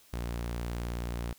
sawtooth tone, 58.9 Hz, A#1, 19 cents sharp, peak -29 dBFS, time 0.13-1.33 s, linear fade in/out 5 ms, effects white hiss -60 dBFS RMS until 1.38 s

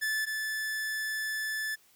45% pulse tone pair in turn, 1743 / 1743 Hz, A6 / A6, -17 / -17 cents, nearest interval unison, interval 0 cents, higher neither, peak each -28 / -31 dBFS, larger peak first, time 0.01-0.26 / 0.26-1.76 s, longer second, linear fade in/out 20 ms, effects white hiss -63 dBFS RMS until 1.95 s

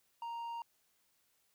square tone with low-pass filter, 932.3 Hz, A#5, in tune, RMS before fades -42 dBFS, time 0.22-0.62 s, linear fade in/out 2 ms, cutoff 2100 Hz, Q 0.52, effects white hiss -75 dBFS RMS until 1.54 s

